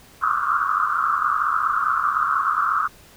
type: band-pass noise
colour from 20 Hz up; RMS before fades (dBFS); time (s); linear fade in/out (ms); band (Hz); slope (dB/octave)
white; -21; 0.21-2.88; 20; 1100 to 1400; 96
effects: pink hiss -49 dBFS RMS until 3.16 s